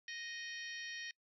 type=harmonic tone; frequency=622.3 Hz; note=D#5; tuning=in tune; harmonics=3 / 4 / 5 / 6 / 7 / 8 / 9; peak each=-46 / -51 / -52 / -55 / -54 / -63 / -53 dBFS; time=0.08-1.11 s; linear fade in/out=2 ms; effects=noise-tail reverb RT60 0.1 s tail -25 dB re dry